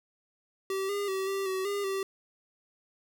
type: tone with pitch steps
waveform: square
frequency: 385.8 / 405.2 / 383.2 / 390.9 / 378.2 / 404.2 / 387.7 Hz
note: G4 / G#4 / G4 / G4 / F#4 / G#4 / G4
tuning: -28 / -43 / -39 / -5 / +38 / -47 / -19 cents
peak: -30 dBFS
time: 0.7-2.03 s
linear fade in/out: 2 ms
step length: 190 ms
effects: none